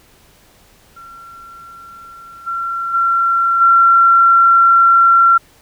sine tone with level steps, 1364 Hz, F6, 41 cents flat, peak -34 / -18 / -11 / -6 dBFS, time 0.96-5.38 s, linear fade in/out 10 ms, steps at 2.46 / 2.93 / 3.6 s, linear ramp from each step 20 ms, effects pink hiss -49 dBFS RMS until 5.61 s

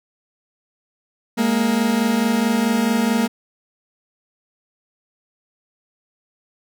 40% pulse tone pair together, 208.9 / 233.5 Hz, G#3 / A#3, +10 / +3 cents, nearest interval major second, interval 193 cents, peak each -20 / -17 dBFS, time 1.37-3.28 s, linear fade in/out 20 ms, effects none

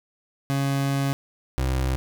30% pulse tone pair in turn, 138.2 / 65.22 Hz, C#3 / C2, -5 / -5 cents, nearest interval octave + minor second, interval 1300 cents, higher first, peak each -19 dBFS, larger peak neither, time 0.5-1.13 / 1.58-1.96 s, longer first, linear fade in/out 0 ms, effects none

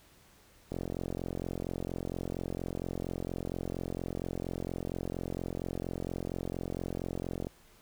click train, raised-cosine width 2 ms, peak -22 dBFS, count 300, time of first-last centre 0.72-7.469 s, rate 44.3 Hz, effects pink hiss -61 dBFS RMS until 7.81 s

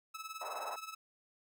sawtooth tone with tremolo, 1300 Hz, E6, 24 cents flat, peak -36 dBFS, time 0.14-0.95 s, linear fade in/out 10 ms, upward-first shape triangle, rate 19 Hz, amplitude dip 85%
white band-pass noise, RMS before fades -43 dBFS, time 0.41-0.76 s, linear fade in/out 2 ms, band 590 to 1000 Hz, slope 24 dB/octave
effects none

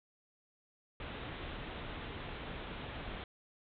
pink low-pass noise, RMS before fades -44 dBFS, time 1-3.24 s, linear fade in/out 2 ms, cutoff 3800 Hz, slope 96 dB/octave, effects none

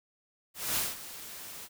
white noise with ADSR envelope, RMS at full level -29 dBFS, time 0.54-1.69 s, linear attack 230 ms, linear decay 180 ms, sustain -15 dB, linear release 50 ms, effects none

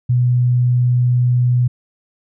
sine tone, 123.47 Hz, B2, in tune, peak -11 dBFS, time 0.09-1.68 s, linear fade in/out 10 ms, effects none

